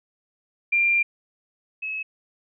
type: tone pair in turn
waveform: sine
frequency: 2384 / 2579 Hz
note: D7 / E7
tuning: +25 / -39 cents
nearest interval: minor second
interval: 136 cents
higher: second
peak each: -17 / -27 dBFS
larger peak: first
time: 0.72-1.03 / 1.82-2.03 s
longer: first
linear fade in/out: 10 ms
effects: none